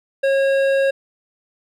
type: tone with hard clipping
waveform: sine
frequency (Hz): 545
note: C#5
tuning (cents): -29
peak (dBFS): -16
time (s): 0.23-0.91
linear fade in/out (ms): 10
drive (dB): 11
effects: none